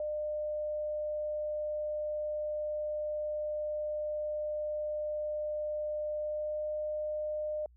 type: tone with pitch glide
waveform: sine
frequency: 603 to 606.8 Hz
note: D5 to D#5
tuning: +46 to -44 cents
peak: -32 dBFS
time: 0-7.66 s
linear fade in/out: 2 ms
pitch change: +10 cents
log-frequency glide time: 6.16-6.68 s
effects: added 60 Hz sine -57 dBFS peak until 7.76 s